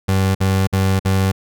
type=tone bursts; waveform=30% pulse; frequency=95.8 Hz; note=G2; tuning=39 cents flat; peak=-11 dBFS; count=4; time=0.08-1.319 s; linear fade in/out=10 ms; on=270 ms; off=53 ms; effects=none